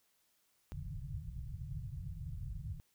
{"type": "low-pass noise", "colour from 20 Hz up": "white", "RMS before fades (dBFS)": -43, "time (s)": [0.72, 2.8], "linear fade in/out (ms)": 0, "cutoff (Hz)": 160, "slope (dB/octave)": 96, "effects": ["white hiss -75 dBFS RMS until 2.94 s"]}